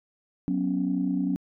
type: chord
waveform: sine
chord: F# suspended fourth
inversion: none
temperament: equal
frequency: 185 / 246.9 / 277.2 Hz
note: F#3 / B3 / C#4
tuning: 0 / 0 / 0 cents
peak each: -27 / -30 / -26 dBFS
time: 0.48-1.36 s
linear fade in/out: 0 ms
effects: tanh soft clip ceiling -15 dBFS